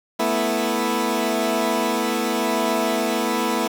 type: chord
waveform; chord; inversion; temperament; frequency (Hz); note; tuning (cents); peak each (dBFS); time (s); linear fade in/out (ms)
15% pulse; A suspended second; none; equal; 220 / 246.9 / 329.6; A3 / B3 / E4; 0 / 0 / 0; -18; 0.19-3.68; 10
effects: 7-bit